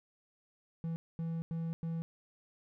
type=tone bursts at uneven times; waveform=triangle; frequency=164.81 Hz; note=E3; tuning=in tune; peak=-32 dBFS; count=4; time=0.84-0.96 / 1.19-1.42 / 1.51-1.73 / 1.83-2.02 s; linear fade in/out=0 ms; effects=none